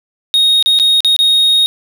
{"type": "tone with dropouts", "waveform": "triangle", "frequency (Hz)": 3734, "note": "A#7", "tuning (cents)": 2, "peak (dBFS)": -6, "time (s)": [0.34, 1.66], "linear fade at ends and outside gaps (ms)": 0, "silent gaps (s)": [[0.626, 0.66], [0.789, 0.798], [1.005, 1.047], [1.164, 1.19]], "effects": []}